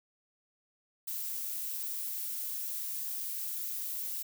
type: noise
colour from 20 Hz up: violet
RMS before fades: -37 dBFS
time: 1.07-4.23 s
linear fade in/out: 10 ms
effects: none